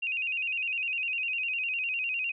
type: tone with vibrato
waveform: sine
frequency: 2637 Hz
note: E7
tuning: in tune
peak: -28 dBFS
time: 0.02-2.32 s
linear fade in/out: 10 ms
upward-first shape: square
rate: 9.9 Hz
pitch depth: 80 cents each way
effects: none